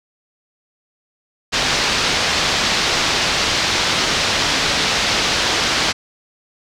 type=low-pass noise; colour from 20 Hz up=white; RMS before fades=-18 dBFS; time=1.52-5.93 s; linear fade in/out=20 ms; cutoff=5300 Hz; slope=24 dB/octave; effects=none